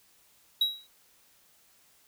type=tone with exponential decay; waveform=triangle; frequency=3860 Hz; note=B7; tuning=40 cents flat; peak=-18 dBFS; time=0.61-0.87 s; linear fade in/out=5 ms; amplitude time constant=55 ms; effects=white hiss -63 dBFS RMS until 2.07 s